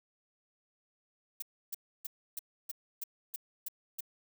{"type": "noise bursts", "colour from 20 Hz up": "violet", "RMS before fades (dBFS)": -38, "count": 9, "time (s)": [1.4, 4.007], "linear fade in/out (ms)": 5, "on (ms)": 23, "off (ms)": 300, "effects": []}